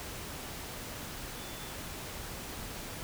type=tone in noise; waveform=sine; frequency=3481 Hz; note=A7; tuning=19 cents flat; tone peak=-53 dBFS; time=1.37-1.71 s; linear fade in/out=0 ms; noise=pink; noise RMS=-42 dBFS; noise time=0-3.03 s; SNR=-14 dB; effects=none